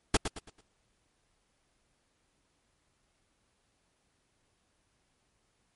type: noise with echo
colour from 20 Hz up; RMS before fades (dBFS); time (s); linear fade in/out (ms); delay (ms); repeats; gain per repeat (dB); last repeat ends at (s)
pink; -23; 0.14-0.17; 5; 110; 4; -9; 0.61
effects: pink hiss -74 dBFS RMS until 5.75 s + MP3 48 kbps